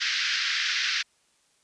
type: band-pass noise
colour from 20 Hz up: pink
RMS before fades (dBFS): -27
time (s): 0-1.03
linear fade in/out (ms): 20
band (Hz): 1500 to 5600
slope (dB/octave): 48
effects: white hiss -66 dBFS RMS until 1.63 s + resampled to 22050 Hz